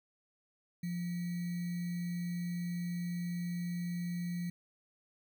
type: tone with sample-and-hold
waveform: sine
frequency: 174.61 Hz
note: F3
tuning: in tune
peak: -34 dBFS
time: 0.83-4.5 s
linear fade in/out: 5 ms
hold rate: 2100 Hz
effects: none